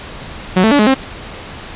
sawtooth tone with pitch steps, 184.5 / 220.8 / 287.8 / 212.1 / 266.3 Hz, F#3 / A3 / D4 / G#3 / C4, -5 / +6 / -35 / +37 / +31 cents, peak -4 dBFS, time 0.56-0.945 s, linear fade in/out 10 ms, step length 77 ms, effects pink hiss -30 dBFS RMS until 1.75 s + resampled to 8000 Hz

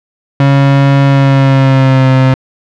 35% pulse tone with pitch glide, 138.59 to 131.27 Hz, C#3 to C3, 0 to +6 cents, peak -3 dBFS, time 0.4-2.34 s, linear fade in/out 2 ms, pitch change -94 cents, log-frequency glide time 1.05-2.09 s, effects low-pass 3000 Hz 12 dB/octave

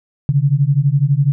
sine beating tone pair, 135.1 / 147.1 Hz, C#3 / D3, -44 / +3 cents, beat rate 12 Hz, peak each -14 dBFS, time 0.29-1.32 s, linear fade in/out 0 ms, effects none

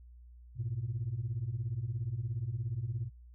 sine beating tone pair, 105.1 / 122.1 Hz, G#2 / B2, +21 / -19 cents, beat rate 17 Hz, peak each -36 / -34 dBFS, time 0.55-3.1 s, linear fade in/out 50 ms, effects tanh soft clip ceiling -28 dBFS + added 60 Hz sine -51 dBFS peak until 3.34 s

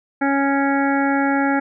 harmonic tone, 277.2 Hz, C#4, in tune, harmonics 1 / 2 / 3 / 5 / 6 / 7 / 8, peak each -18 / -26 / -22 / -26 / -26 / -31 / -32 dBFS, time 0.21-1.6 s, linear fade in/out 10 ms, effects none

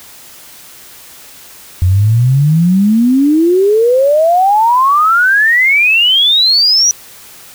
sine exponential sweep, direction up, 87.31 to 5920 Hz, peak -6 dBFS, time 1.82-6.91 s, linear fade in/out 0 ms, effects white hiss -36 dBFS RMS until 7.54 s

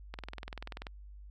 click train, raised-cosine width 0.3 ms, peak -25 dBFS, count 16, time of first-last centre 0.14-0.868 s, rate 20.6 Hz, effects added 50 Hz sine -47 dBFS peak until 1.3 s

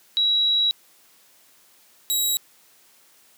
sine / 15% pulse tone pair in turn, 3883 / 3863 Hz, B7 / B7, -30 / -39 cents, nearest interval unison, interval 9 cents, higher first, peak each -17 / -13 dBFS, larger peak second, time 0.17-0.71 / 2.1-2.37 s, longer first, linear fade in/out 0 ms, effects white hiss -56 dBFS RMS until 3.37 s + high-pass 150 Hz 12 dB/octave

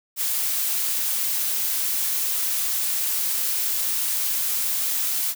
blue noise, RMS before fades -24 dBFS, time 0.16-5.35 s, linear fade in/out 50 ms, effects none

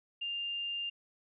sine tone, 2800 Hz, F7, 4 cents sharp, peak -34 dBFS, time 0.21-0.9 s, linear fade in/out 10 ms, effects none

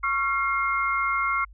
sine tone cluster, 1106 / 1372 / 2130 Hz, C#6 / F6 / C7, -4 / -31 / +30 cents, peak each -26 / -26 / -27 dBFS, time 0.03-1.45 s, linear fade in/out 10 ms, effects added 50 Hz sine -45 dBFS peak until 1.53 s

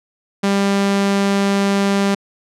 sawtooth tone, 198.5 Hz, G3, 22 cents sharp, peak -10 dBFS, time 0.43-2.15 s, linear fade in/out 10 ms, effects low-pass 8000 Hz 12 dB/octave

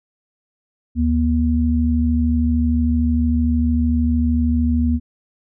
sine tone pair together, 75.6 / 240 Hz, D#2 / B3, -49 / -49 cents, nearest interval octave + minor sixth, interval 2000 cents, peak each -17 dBFS, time 0.95-5 s, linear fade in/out 50 ms, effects none

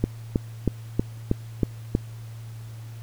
click train, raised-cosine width 3 ms, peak -7 dBFS, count 7, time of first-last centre 0.04-1.951 s, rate 3.14 Hz, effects added 113 Hz sine -36 dBFS peak until 3.02 s + pink hiss -52 dBFS RMS until 3.02 s

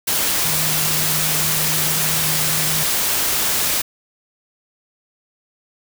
sine tone in noise, 155.8 Hz, D#3, 3 cents sharp, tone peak -27 dBFS, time 0.44-2.84 s, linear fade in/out 10 ms, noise white, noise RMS -19 dBFS, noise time 0.07-3.82 s, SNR -11 dB, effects none

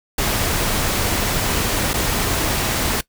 pink noise with dropouts, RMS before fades -20 dBFS, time 0.18-3.01 s, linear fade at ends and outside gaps 5 ms, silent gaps 1.934-1.939 s, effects noise-tail reverb RT60 0.1 s tail -20 dB re dry

